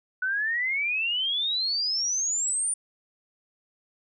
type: exponential sweep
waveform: sine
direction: up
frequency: 1480 to 9397 Hz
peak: -24 dBFS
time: 0.22-2.74 s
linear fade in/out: 5 ms
effects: none